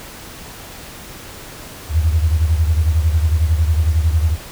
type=beating tone pair; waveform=sine; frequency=77.78 / 88.78 Hz; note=D#2 / F2; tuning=0 / +29 cents; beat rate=11 Hz; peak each=-13 / -19 dBFS; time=1.89-4.37 s; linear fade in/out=50 ms; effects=pink hiss -35 dBFS RMS until 4.51 s